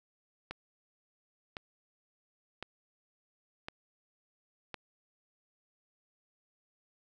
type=click train; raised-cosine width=0.3 ms; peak=-23 dBFS; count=5; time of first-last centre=0.51-4.743 s; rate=0.945 Hz; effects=none